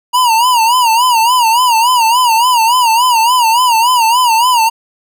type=tone with vibrato; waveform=square; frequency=950 Hz; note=A#5; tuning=33 cents sharp; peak=-8 dBFS; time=0.13-4.7 s; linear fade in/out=20 ms; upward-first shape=sine; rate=3.5 Hz; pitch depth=120 cents each way; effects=none